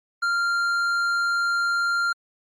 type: tone with tanh clipping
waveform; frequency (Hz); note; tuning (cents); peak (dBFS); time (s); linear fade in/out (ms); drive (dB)
triangle; 1391; F6; -7; -22; 0.22-2.13; 10; 13
effects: Opus 48 kbps